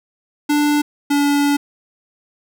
square tone pair in turn, 294.3 / 286.7 Hz, D4 / D4, +4 / -42 cents, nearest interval unison, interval 46 cents, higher first, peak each -14 dBFS, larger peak neither, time 0.49-0.82 / 1.1-1.57 s, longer second, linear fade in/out 10 ms, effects none

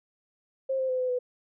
sine tone with pitch steps, 532 / 523 / 511 / 507 / 497.4 Hz, C5 / C5 / C5 / B4 / B4, +29 / -1 / -41 / +45 / +12 cents, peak -25 dBFS, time 0.69-1.19 s, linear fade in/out 10 ms, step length 100 ms, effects none

